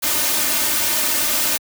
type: noise with comb filter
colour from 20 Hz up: white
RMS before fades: -19 dBFS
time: 0.02-1.58 s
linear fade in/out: 20 ms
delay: 3.3 ms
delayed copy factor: +0.75
effects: high-pass 80 Hz 12 dB/octave